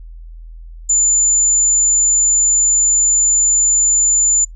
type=tone; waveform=sine; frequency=7060 Hz; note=A8; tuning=5 cents sharp; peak=-10 dBFS; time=0.89-4.45 s; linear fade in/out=10 ms; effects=noise-tail reverb RT60 0.1 s tail -25 dB re dry + added 41 Hz sine -31 dBFS peak until 4.55 s